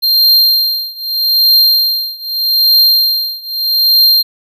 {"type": "tone with tremolo", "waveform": "square", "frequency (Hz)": 4186, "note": "C8", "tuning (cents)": 0, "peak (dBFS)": -5, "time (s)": [0.02, 4.23], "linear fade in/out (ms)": 20, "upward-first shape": "triangle", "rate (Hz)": 0.81, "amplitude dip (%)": 95, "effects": []}